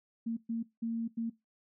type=tone bursts at uneven times; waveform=sine; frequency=229.1 Hz; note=A#3; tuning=30 cents flat; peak=-31 dBFS; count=4; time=0.26-0.37 / 0.49-0.63 / 0.82-1.08 / 1.17-1.3 s; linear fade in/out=10 ms; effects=noise-tail reverb RT60 0.2 s tail -20 dB re dry